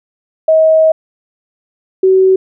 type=tone pair in turn; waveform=sine; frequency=636 / 378.2 Hz; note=D#5 / F#4; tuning=+38 / +38 cents; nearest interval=major sixth; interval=900 cents; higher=first; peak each=-5 dBFS; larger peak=neither; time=0.48-0.92 / 2.03-2.36 s; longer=first; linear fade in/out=5 ms; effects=none